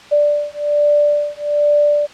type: beating tone pair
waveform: sine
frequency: 587.3 / 588.5 Hz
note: D5 / D5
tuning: 0 / +3 cents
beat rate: 1.2 Hz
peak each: -15 dBFS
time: 0.11-2.07 s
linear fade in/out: 20 ms
effects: white hiss -39 dBFS RMS until 2.13 s + low-pass 4000 Hz 12 dB/octave